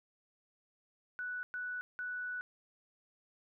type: tone bursts at uneven times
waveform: sine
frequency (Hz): 1481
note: F#6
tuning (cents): +1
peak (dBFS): -37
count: 3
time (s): 1.19-1.43 / 1.54-1.81 / 1.99-2.41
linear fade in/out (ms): 0
effects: none